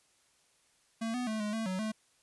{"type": "tone with pitch steps", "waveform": "square", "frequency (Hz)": [226, 248.2, 218, 209.8, 223.4, 186.3, 217.5], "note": ["A3", "B3", "A3", "G#3", "A3", "F#3", "A3"], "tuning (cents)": [47, 9, -16, 18, 27, 12, -20], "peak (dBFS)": -33, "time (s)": [1.01, 1.92], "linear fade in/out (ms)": 10, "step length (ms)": 130, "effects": ["white hiss -69 dBFS RMS until 2.22 s", "resampled to 24000 Hz"]}